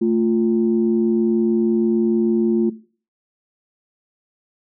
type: tone pair together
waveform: sine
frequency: 222.7 / 349.2 Hz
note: A3 / F4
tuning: +21 / 0 cents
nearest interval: minor sixth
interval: 779 cents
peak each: -17 dBFS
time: 0.01-2.7 s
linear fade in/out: 10 ms
effects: noise-tail reverb RT60 0.4 s tail -17 dB re dry + tanh soft clip ceiling -7 dBFS